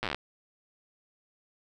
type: slowing click train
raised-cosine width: 0.3 ms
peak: -15 dBFS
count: 11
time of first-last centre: 0.03-0.146 s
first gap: 8 ms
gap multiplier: 1.08
effects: none